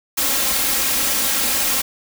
white noise with comb filter, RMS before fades -19 dBFS, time 0.17-1.82 s, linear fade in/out 10 ms, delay 3.7 ms, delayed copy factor +0.7, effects none

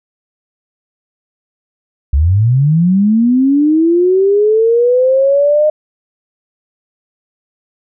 sine linear sweep, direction up, 64.4 to 615 Hz, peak -7 dBFS, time 2.13-5.7 s, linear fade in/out 5 ms, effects none

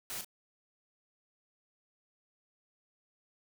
white noise with echo, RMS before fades -40 dBFS, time 0.1-0.21 s, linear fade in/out 0 ms, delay 36 ms, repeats 1, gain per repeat -7 dB, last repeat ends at 0.246 s, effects none

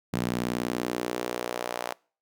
sawtooth tone with high-pass filter sweep, 60.5 Hz, B1, 35 cents flat, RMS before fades -31 dBFS, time 0.13-1.94 s, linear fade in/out 10 ms, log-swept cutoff 170 to 690 Hz, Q 1.6, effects noise-tail reverb RT60 0.4 s tail -25 dB re dry

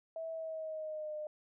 sine tone with pitch glide, 651 to 607.4 Hz, E5 to D#5, -22 to -42 cents, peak -38 dBFS, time 0.16-1.27 s, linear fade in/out 2 ms, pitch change -120 cents, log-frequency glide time 0.31-1.15 s, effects none

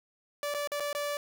sawtooth tone with dropouts, 581 Hz, D5, 19 cents flat, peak -27 dBFS, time 0.43-1.17 s, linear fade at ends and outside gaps 1 ms, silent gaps 0.54-0.546 / 0.674-0.718 / 0.799-0.804 / 0.929-0.949 s, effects none

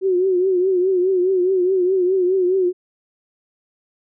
sine tone with vibrato, 370 Hz, F#4, in tune, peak -14 dBFS, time 0.01-2.73 s, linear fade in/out 50 ms, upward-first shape triangle, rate 4.8 Hz, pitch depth 91 cents each way, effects none

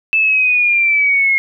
sine linear sweep, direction down, 2637 to 2145 Hz, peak -10 dBFS, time 0.13-1.38 s, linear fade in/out 0 ms, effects none

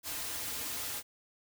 white noise with comb filter, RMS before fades -38 dBFS, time 0.03-1.03 s, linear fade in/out 50 ms, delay 5.3 ms, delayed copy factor -0.65, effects none

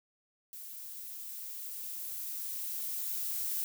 violet noise with level ramp, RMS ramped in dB -46 to -34 dBFS, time 0.53-3.64 s, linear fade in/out 0 ms, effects none

